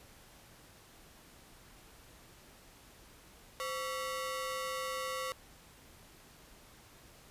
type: ring-modulated tone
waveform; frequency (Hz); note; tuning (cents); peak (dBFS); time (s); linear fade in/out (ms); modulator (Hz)
sawtooth; 825; G#5; -12; -29; 3.6-5.32; 0; 306
effects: pink hiss -58 dBFS RMS until 7.3 s + resampled to 32000 Hz